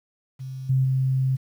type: tone with level steps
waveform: sine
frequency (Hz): 131.7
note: C3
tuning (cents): +12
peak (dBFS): -31 / -17 / -19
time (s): 0.39-1.37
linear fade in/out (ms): 20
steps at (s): 0.69 / 0.84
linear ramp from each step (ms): 10
effects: 9-bit